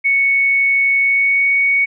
sine tone with pitch glide, 2217 to 2231 Hz, C#7 to C#7, 0 to +11 cents, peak -11 dBFS, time 0.04-1.86 s, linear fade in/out 20 ms, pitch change +11 cents, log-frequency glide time 1-1.48 s, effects none

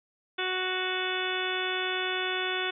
harmonic tone with a mistuned harmonic, 370 Hz, F#4, in tune, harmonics 1 / 2 / 3 / 4 / 5 / 6 / 7 / 8 / 9, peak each -34 / -38 / -39 / -34 / -39 / -38 / -38 / -38 / -35 dBFS, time 0.38-2.71 s, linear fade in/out 10 ms, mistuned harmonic 9, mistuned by +71 cents, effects none

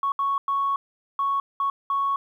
sine tone bursts at uneven times, 1108.7 Hz, C#6, in tune, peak -20 dBFS, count 6, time 0.03-0.12 / 0.19-0.38 / 0.48-0.76 / 1.19-1.4 / 1.6-1.7 / 1.9-2.16 s, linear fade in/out 2 ms, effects tanh soft clip ceiling -16 dBFS + 10-bit

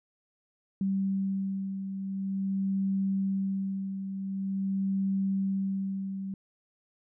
sine beating tone pair, 193.9 / 194.36 Hz, G3 / G3, -19 / -15 cents, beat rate 0.46 Hz, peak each -28 / -36 dBFS, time 0.81-6.34 s, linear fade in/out 2 ms, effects none

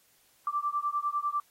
sine beating tone pair, 1168 / 1178 Hz, D6 / D6, -10 / +5 cents, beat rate 10 Hz, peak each -31 dBFS, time 0.47-1.4 s, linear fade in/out 2 ms, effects white hiss -65 dBFS RMS until 1.5 s + AAC 48 kbps

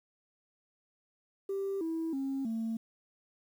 sine tone with pitch steps, 392 / 325.8 / 270.9 / 225.1 Hz, G4 / E4 / C#4 / A3, 0 / -20 / -40 / +40 cents, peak -30 dBFS, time 1.49-2.77 s, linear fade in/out 5 ms, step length 320 ms, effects tanh soft clip ceiling -29 dBFS + 10-bit

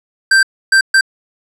square tone bursts at uneven times, 1568 Hz, G6, in tune, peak -7 dBFS, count 3, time 0.31-0.43 / 0.72-0.81 / 0.94-1.01 s, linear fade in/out 5 ms, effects low-pass 9000 Hz 12 dB/octave

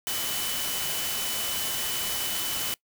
sine tone in noise, 3000 Hz, F#7, 23 cents sharp, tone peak -35 dBFS, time 0.07-2.74 s, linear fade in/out 0 ms, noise white, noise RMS -30 dBFS, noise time 0.07-2.74 s, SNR -8 dB, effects noise-tail reverb RT60 0.1 s tail -23 dB re dry

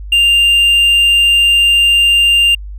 triangle tone, 2794 Hz, F7, in tune, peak -5 dBFS, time 0.12-2.55 s, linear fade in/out 5 ms, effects added 50 Hz sine -24 dBFS peak until 2.78 s

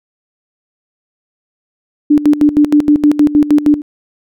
sine tone with tremolo, 295.6 Hz, D4, 11 cents sharp, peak -4 dBFS, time 2.1-3.82 s, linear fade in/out 10 ms, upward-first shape square, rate 6.4 Hz, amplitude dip 80%, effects none

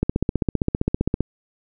click train, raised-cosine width 3 ms, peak -6 dBFS, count 19, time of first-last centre 0.03-1.206 s, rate 15.3 Hz, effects none

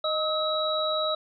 sine tone cluster, 621 / 1280 / 3871 Hz, D#5 / D#6 / B7, -3 / +49 / -35 cents, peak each -27 / -30 / -29 dBFS, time 0.04-1.15 s, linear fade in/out 5 ms, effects none

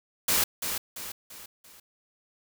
white noise with echo, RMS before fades -24 dBFS, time 0.28-0.44 s, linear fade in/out 5 ms, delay 340 ms, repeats 4, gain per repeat -7 dB, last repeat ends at 1.8 s, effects none

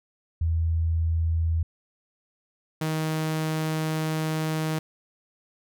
sine / sawtooth tone pair in turn, 82 / 157.41 Hz, E2 / D#3, -9 / +20 cents, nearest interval major seventh, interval 1129 cents, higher second, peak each -21 dBFS, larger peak neither, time 0.41-1.63 / 2.81-4.79 s, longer second, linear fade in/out 5 ms, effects none

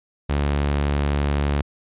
sawtooth tone, 71.8 Hz, D2, 39 cents flat, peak -15 dBFS, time 0.29-1.62 s, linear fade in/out 10 ms, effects resampled to 8000 Hz

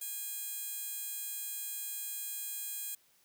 15% pulse tone with high-pass filter, 820 Hz, G#5, 22 cents flat, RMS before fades -40 dBFS, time 0.01-2.95 s, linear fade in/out 5 ms, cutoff 9300 Hz, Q 0.75, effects white hiss -68 dBFS RMS until 3.24 s

